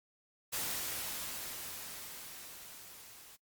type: noise with level ramp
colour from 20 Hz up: white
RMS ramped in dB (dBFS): -36 to -55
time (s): 0.52-3.37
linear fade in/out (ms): 20
effects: noise-tail reverb RT60 0.1 s tail -21 dB re dry + Opus 48 kbps